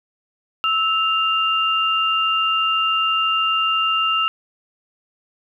sine tone pair together, 1306.8 / 2794 Hz, E6 / F7, -15 / 0 cents, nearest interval octave + minor second, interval 1315 cents, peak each -19 dBFS, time 0.64-4.28 s, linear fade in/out 0 ms, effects none

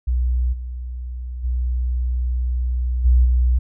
sine tone with level steps, 61.7 Hz, B1, 1 cent flat, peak -16 / -26 / -18 / -10 / -13 dBFS, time 0.07-3.59 s, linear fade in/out 10 ms, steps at 0.52 / 1.43 / 3.04 / 3.24 s, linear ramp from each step 20 ms, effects none

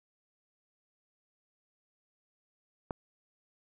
click, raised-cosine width 1 ms, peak -20 dBFS, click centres 2.908 s, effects none

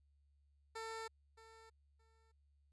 15% pulse tone with echo, 447.9 Hz, A4, 31 cents sharp, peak -38 dBFS, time 0.75-1.08 s, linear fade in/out 10 ms, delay 620 ms, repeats 2, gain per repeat -15 dB, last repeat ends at 2.32 s, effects added 71 Hz sine -70 dBFS peak until 2.72 s + resampled to 22050 Hz

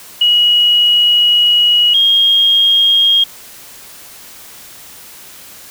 sine tone pair in turn, 2907 / 3246 Hz, F#7 / G#7, -31 / -40 cents, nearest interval major second, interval 191 cents, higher second, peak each -7 dBFS, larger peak neither, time 0.21-1.94 / 1.94-3.24 s, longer first, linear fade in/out 5 ms, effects white hiss -36 dBFS RMS until 5.7 s

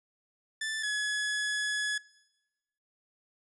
sawtooth tone pair in turn, 1760 / 1693.9 Hz, A6 / G#6, 0 / +34 cents, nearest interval minor second, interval 66 cents, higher first, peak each -28 / -26 dBFS, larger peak second, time 0.61-0.83 / 0.83-1.98 s, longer second, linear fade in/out 5 ms, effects noise-tail reverb RT60 1.0 s tail -21 dB re dry + resampled to 24000 Hz

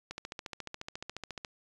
click train, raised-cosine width 0.2 ms, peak -22 dBFS, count 20, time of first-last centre 0.11-1.448 s, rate 14.2 Hz, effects resampled to 24000 Hz

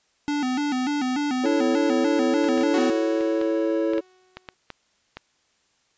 square tone with vibrato, 272.5 Hz, C#4, 29 cents flat, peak -23 dBFS, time 0.28-2.9 s, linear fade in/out 0 ms, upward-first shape square, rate 3.4 Hz, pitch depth 120 cents each way
triangle chord, A major, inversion second, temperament equal, 329.6 / 440 / 554.4 Hz, E4 / A4 / C#5, 0 / 0 / 0 cents, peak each -21 / -25 / -24 dBFS, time 1.43-4.01 s, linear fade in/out 20 ms
clicks, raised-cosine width 0.3 ms, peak -19 dBFS, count 12, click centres 2.443 / 2.488 / 2.578 / 2.611 / 3.209 / 3.414 / 3.935 / 3.981 / 4.37 / 4.488 / 4.703 / 5.17 s
sawtooth tone with exponential decay, 370 Hz, F#4, in tune, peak -21 dBFS, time 2.74-4.54 s, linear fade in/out 1 ms, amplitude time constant 390 ms
effects white hiss -66 dBFS RMS until 5.97 s + resampled to 16000 Hz

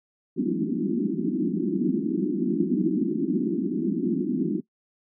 white band-pass noise, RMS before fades -25 dBFS, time 0.36-4.61 s, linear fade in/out 20 ms, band 170 to 360 Hz, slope 96 dB/octave, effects noise-tail reverb RT60 0.1 s tail -18 dB re dry

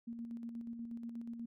sine tone with tremolo, 233.1 Hz, A#3, in tune, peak -40 dBFS, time 0.07-1.46 s, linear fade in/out 10 ms, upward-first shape square, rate 8.3 Hz, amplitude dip 40%, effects none

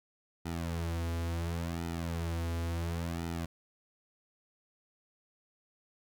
sawtooth tone with flanger, 84 Hz, E2, 33 cents sharp, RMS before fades -35 dBFS, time 0.45-3.46 s, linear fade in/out 10 ms, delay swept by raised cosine 1.8 to 5.4 ms, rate 0.71 Hz, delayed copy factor -1, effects none

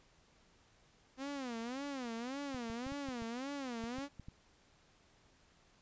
sawtooth tone with vibrato, 254.8 Hz, C4, 46 cents flat, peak -36 dBFS, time 1.17-4.09 s, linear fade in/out 50 ms, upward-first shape sine, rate 1.8 Hz, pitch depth 200 cents each way
clicks, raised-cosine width 5 ms, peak -36 dBFS, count 10, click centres 2.546 / 2.7 / 2.866 / 2.921 / 3.087 / 3.221 / 3.839 / 3.985 / 4.197 / 4.285 s
effects pink hiss -68 dBFS RMS until 5.81 s + resampled to 16000 Hz

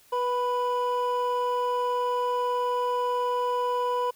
triangle tone pair together, 490.4 / 990 Hz, B4 / B5, -12 / +4 cents, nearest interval octave, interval 1216 cents, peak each -25 / -24 dBFS, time 0.12-4.11 s, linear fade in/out 10 ms, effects tanh soft clip ceiling -14 dBFS + white hiss -58 dBFS RMS until 4.15 s

